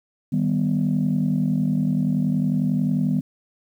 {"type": "chord", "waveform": "sine", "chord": "Eb augmented", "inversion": "none", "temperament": "equal", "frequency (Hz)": [155.56, 196, 246.9], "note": ["Eb3", "G3", "B3"], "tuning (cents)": [0, 0, 0], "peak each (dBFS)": -22, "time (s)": [0.32, 3.21], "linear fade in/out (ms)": 10, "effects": ["tanh soft clip ceiling -12 dBFS", "9-bit"]}